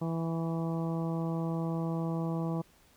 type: harmonic tone with a mistuned harmonic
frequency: 164.81 Hz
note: E3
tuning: in tune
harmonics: 1 / 2 / 3 / 4 / 5 / 6 / 7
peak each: -31 / -37 / -41 / -43 / -45 / -47 / -48 dBFS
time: 0.01-2.62 s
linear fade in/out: 10 ms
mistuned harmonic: 7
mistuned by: -19 cents
effects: pink hiss -63 dBFS RMS until 2.96 s